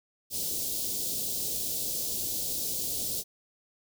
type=band-stop noise; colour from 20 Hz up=white; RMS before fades=-32 dBFS; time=0.3-3.24 s; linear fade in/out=50 ms; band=560 to 3900 Hz; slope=24 dB/octave; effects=none